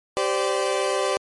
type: tone cluster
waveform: 30% pulse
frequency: 389.7 / 516 / 584 Hz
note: G4 / C5 / D5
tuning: -10 / -24 / -10 cents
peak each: -23 dBFS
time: 0.17-1.17 s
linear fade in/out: 0 ms
effects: MP3 48 kbps